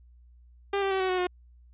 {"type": "tone with pitch steps", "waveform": "sawtooth", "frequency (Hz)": [398.6, 390.6, 382.8, 375.1, 367.6, 360.3], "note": ["G4", "G4", "G4", "F#4", "F#4", "F#4"], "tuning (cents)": [29, -6, -41, 24, -11, -46], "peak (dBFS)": -21, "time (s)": [0.73, 1.27], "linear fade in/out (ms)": 5, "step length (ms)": 90, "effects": ["added 60 Hz sine -52 dBFS peak until 1.73 s", "resampled to 8000 Hz"]}